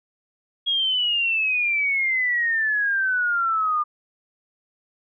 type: exponential sweep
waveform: sine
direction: down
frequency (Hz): 3309 to 1200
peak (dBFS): -19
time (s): 0.66-3.84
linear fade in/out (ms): 20
effects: none